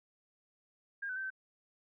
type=tone with pitch steps; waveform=sine; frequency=1615 / 1509 / 1554 / 1540 Hz; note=G#6 / F#6 / G6 / G6; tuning=-49 / +34 / -16 / -31 cents; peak=-36 dBFS; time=1.02-1.304 s; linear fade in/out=10 ms; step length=71 ms; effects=none